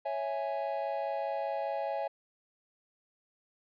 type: chord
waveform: triangle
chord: C# minor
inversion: none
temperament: equal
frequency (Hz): 554.4 / 659.3 / 830.6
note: C#5 / E5 / G#5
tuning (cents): 0 / 0 / 0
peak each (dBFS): -34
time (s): 0.05-2.08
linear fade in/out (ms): 10
effects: resampled to 11025 Hz